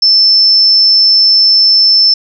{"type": "tone", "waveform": "sine", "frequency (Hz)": 5300, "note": "E8", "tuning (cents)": 9, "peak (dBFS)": -4, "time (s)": [0.02, 2.14], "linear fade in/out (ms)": 5, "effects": []}